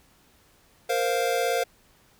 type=chord; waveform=square; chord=Bb suspended second; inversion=none; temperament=equal; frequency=466.2 / 523.3 / 698.5 Hz; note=Bb4 / C5 / F5; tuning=0 / 0 / 0 cents; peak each=-28 dBFS; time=0.89-1.64 s; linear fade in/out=10 ms; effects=pink hiss -60 dBFS RMS until 2.19 s